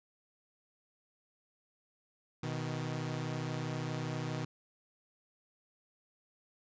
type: tone pair together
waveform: sawtooth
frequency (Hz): 124.37 / 156.7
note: B2 / D#3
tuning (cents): +13 / +13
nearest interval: major third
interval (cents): 400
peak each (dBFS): -34 / -34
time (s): 2.43-4.45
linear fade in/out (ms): 5
effects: resampled to 16000 Hz